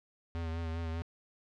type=tone with vibrato; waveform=square; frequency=82.41 Hz; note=E2; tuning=in tune; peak=-35 dBFS; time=0.35-1.02 s; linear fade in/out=0 ms; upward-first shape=sine; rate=5 Hz; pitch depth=35 cents each way; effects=low-pass 4000 Hz 12 dB/octave + 12-bit